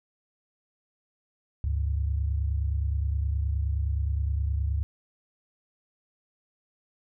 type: tone pair together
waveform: sine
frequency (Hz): 71.42 / 101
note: D2 / G#2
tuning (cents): -48 / -48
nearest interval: tritone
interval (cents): 600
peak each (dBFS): -25 / -31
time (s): 1.64-4.83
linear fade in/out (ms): 0
effects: none